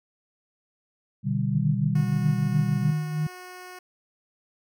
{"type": "chord", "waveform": "sine", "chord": "G major", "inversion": "first", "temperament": "equal", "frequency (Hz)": [123.47, 146.83, 196], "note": ["B2", "D3", "G3"], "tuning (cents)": [0, 0, 0], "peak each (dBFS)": -27, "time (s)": [1.23, 2.94], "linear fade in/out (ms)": 50}
{"type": "tone with tremolo", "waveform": "sine", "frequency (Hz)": 153.6, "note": "D#3", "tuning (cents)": -22, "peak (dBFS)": -22, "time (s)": [1.55, 3.27], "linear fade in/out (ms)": 5, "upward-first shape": "sine", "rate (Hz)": 3.1, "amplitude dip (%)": 55}
{"type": "tone", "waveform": "10% pulse", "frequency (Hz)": 364.4, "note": "F#4", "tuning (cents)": -26, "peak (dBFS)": -32, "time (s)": [1.95, 3.79], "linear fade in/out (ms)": 5}
{"effects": []}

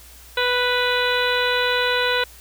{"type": "harmonic tone", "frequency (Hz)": 493.9, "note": "B4", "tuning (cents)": 0, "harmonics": [1, 2, 3, 4, 5, 6, 7, 8], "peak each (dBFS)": [-23, -26, -23, -29, -28, -30, -29, -27], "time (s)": [0.37, 2.24], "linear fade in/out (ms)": 5, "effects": ["added 60 Hz sine -46 dBFS peak until 2.4 s", "white hiss -46 dBFS RMS until 2.4 s"]}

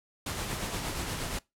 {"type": "noise with tremolo", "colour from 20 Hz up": "pink", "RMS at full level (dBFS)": -33, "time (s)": [0.26, 1.39], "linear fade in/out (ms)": 5, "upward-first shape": "sine", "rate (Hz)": 8.5, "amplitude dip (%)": 35, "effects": ["noise-tail reverb RT60 0.2 s tail -22 dB re dry", "low-pass 12000 Hz 12 dB/octave"]}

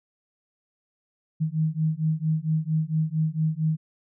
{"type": "beating tone pair", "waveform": "sine", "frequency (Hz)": [155.4, 159.8], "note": ["D#3", "D#3"], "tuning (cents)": [-2, 47], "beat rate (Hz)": 4.4, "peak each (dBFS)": -25, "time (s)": [1.4, 3.77], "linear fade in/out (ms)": 20, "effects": []}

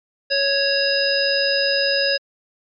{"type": "harmonic tone", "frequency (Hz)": 554.4, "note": "C#5", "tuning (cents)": 0, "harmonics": [1, 3, 5, 7, 9], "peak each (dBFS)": [-21, -23, -26, -30, -20], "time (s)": [0.3, 2.18], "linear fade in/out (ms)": 20, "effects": ["MP3 64 kbps"]}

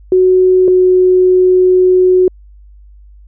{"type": "tone pair in turn", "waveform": "sine", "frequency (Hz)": [370, 367.7], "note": ["F#4", "F#4"], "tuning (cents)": [0, -11], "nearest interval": "unison", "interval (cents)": 11, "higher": "first", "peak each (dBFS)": -5, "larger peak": "neither", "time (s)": [[0.12, 0.68], [0.68, 2.28]], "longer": "second", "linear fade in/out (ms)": 2, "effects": ["added 50 Hz sine -36 dBFS peak until 3.27 s"]}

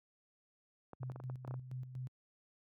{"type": "clicks", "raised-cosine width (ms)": 1, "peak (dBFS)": -34, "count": 10, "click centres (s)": [0.933, 1.032, 1.099, 1.16, 1.201, 1.299, 1.449, 1.479, 1.51, 1.541]}
{"type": "tone with tremolo", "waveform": "sine", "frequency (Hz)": 127.7, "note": "C3", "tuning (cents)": -42, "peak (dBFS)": -39, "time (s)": [1, 2.08], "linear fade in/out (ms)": 10, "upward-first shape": "square", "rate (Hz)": 4.2, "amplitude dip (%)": 60}
{"effects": ["high-pass 80 Hz 12 dB/octave"]}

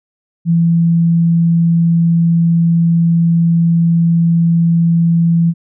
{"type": "tone", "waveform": "sine", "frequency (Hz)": 167.8, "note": "E3", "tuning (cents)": 31, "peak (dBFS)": -8, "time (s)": [0.45, 5.54], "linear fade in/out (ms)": 50, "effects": []}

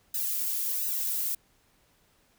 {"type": "noise with flanger", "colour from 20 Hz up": "violet", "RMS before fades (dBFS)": -30, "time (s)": [0.14, 1.35], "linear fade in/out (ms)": 5, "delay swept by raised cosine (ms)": [0.89, 2.69], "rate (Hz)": 1.4, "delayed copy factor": -0.95, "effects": ["pink hiss -66 dBFS RMS until 2.38 s"]}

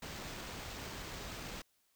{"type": "noise with sample-and-hold", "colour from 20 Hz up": "pink", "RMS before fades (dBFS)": -45, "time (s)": [0.02, 1.62], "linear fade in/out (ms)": 5, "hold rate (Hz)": 11025, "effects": ["white hiss -75 dBFS RMS until 1.95 s"]}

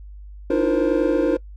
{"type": "tone cluster", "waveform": "triangle", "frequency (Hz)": [297.1, 318.6, 347.3, 471.7, 524], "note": ["D4", "D#4", "F4", "A#4", "C5"], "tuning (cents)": [20, 41, -10, 20, 2], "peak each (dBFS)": -21, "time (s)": [0.5, 1.37], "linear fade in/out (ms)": 5, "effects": ["noise-tail reverb RT60 0.1 s tail -22 dB re dry", "added 50 Hz sine -36 dBFS peak until 1.56 s"]}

